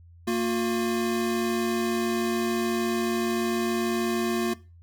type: tone pair together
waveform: square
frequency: 230.2 / 356.9 Hz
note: A#3 / F4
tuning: -22 / +38 cents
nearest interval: minor sixth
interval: 760 cents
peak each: -27 dBFS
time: 0.27-4.54 s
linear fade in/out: 10 ms
effects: noise-tail reverb RT60 0.3 s tail -19 dB re dry + added 85 Hz sine -48 dBFS peak until 4.82 s